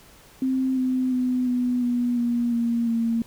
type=tone with pitch steps; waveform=sine; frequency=261.6 / 256.8 / 252.1 / 247.5 / 243 / 238.5 / 234.1 / 229.9 Hz; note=C4 / C4 / B3 / B3 / B3 / A#3 / A#3 / A#3; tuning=0 / -32 / +36 / +4 / -28 / +40 / +8 / -24 cents; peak=-20 dBFS; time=0.42-3.22 s; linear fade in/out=2 ms; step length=350 ms; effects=pink hiss -51 dBFS RMS until 3.26 s